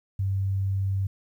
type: tone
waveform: sine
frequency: 97.1 Hz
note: G2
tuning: 16 cents flat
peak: -23 dBFS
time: 0.19-1.07 s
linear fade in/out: 5 ms
effects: 10-bit